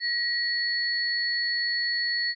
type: tone pair together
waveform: sine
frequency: 1906 / 4402 Hz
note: A#6 / C#8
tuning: +38 / -13 cents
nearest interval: octave + major second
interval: 1449 cents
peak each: -27 dBFS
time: 0-2.35 s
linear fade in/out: 50 ms
effects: none